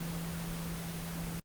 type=tone in noise; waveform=sine; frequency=167.3 Hz; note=E3; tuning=26 cents sharp; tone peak=-37 dBFS; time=0-1.4 s; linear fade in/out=5 ms; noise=pink; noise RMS=-42 dBFS; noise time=0-1.4 s; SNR=+2 dB; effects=Opus 24 kbps